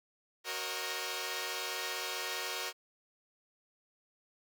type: chord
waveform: 5% pulse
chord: D# minor seventh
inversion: first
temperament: equal with one note detuned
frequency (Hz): 370 / 466.2 / 541.4 / 622.3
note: F#4 / A#4 / C#5 / D#5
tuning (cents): 0 / 0 / -41 / 0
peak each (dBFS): -30 / -28 / -31 / -32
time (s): 0.44-2.73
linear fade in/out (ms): 50
effects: none